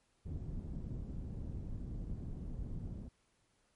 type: low-pass noise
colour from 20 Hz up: pink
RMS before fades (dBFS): -42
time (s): 0.25-3.09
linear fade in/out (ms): 20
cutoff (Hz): 200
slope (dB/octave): 12
effects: pink hiss -75 dBFS RMS until 3.75 s + MP3 48 kbps